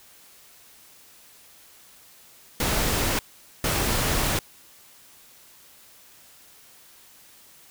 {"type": "noise bursts at uneven times", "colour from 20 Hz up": "pink", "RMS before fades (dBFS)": -24, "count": 2, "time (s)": [[2.6, 3.19], [3.64, 4.39]], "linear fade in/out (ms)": 2, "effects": ["white hiss -52 dBFS RMS until 7.7 s"]}